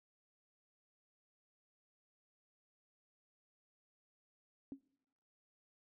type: tone with exponential decay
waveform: sine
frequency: 272.5 Hz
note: C#4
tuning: 29 cents flat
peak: -39 dBFS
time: 4.72-4.81 s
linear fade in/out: 1 ms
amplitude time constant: 19 ms
effects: noise-tail reverb RT60 1.0 s tail -25 dB re dry

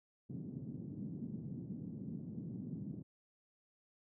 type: band-pass noise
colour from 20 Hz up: white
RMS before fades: -45 dBFS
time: 0.29-3.03 s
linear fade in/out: 10 ms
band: 130 to 230 Hz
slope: 24 dB/octave
effects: none

